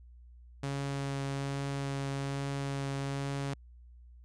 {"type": "tone with vibrato", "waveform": "sawtooth", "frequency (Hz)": 138.59, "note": "C#3", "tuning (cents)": 0, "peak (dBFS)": -29, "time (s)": [0.63, 3.54], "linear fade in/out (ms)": 5, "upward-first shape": "triangle", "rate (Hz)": 1.2, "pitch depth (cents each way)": 12, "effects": ["added 60 Hz sine -51 dBFS peak until 4.24 s", "resampled to 22050 Hz"]}